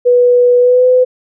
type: tone with pitch glide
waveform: sine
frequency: 490.5 to 505.2 Hz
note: B4 to B4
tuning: -12 to +39 cents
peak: -5 dBFS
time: 0.05-1.05 s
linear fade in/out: 20 ms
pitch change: +51 cents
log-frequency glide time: 0.59-0.86 s
effects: none